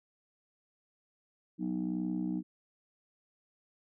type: chord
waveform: sine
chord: B major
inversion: second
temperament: just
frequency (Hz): 185.21 / 246.9 / 308.7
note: F#3 / B3 / D#4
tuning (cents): +2 / 0 / -14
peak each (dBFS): -34 / -36 / -34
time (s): 1.58-2.43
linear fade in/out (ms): 50
effects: tanh soft clip ceiling -25 dBFS